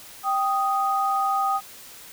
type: tone pair together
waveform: sine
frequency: 784 / 1244.5 Hz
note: G5 / D#6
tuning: 0 / 0 cents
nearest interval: minor sixth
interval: 800 cents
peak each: -23 dBFS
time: 0.23-1.61 s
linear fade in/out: 50 ms
effects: white hiss -44 dBFS RMS until 2.12 s